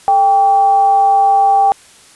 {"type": "tone with frequency modulation", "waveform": "sine", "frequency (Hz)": 790, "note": "G5", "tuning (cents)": 13, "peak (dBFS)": -7, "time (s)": [0.08, 1.72], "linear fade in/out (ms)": 0, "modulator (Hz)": 353, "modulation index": 0.23, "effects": ["white hiss -43 dBFS RMS until 2.15 s", "resampled to 24000 Hz"]}